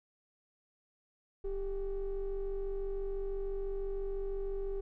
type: ring-modulated tone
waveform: triangle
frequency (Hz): 185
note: F#3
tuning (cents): 0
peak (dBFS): -27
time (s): 1.44-4.81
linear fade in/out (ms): 10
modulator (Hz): 208
effects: tanh soft clip ceiling -28 dBFS